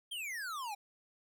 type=exponential sweep; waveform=square; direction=down; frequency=3263 to 784 Hz; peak=-39 dBFS; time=0.11-0.75 s; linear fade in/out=10 ms; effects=none